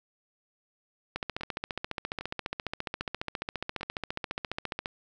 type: two click trains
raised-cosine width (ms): 0.3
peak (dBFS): -16 / -22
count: 55 / 4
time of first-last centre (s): 1.16-4.859 / 1.41-3.81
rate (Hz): 14.6 / 1.25
effects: none